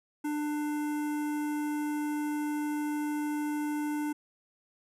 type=tone with notch filter; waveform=square; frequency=297.8 Hz; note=D4; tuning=24 cents sharp; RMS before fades=-32 dBFS; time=0.24-4.13 s; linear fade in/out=10 ms; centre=4100 Hz; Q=0.59; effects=resampled to 32000 Hz